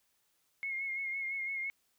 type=tone with vibrato; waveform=sine; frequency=2158 Hz; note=C#7; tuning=47 cents flat; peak=-34 dBFS; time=0.63-1.7 s; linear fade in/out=0 ms; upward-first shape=sine; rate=5.9 Hz; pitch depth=36 cents each way; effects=white hiss -75 dBFS RMS until 1.98 s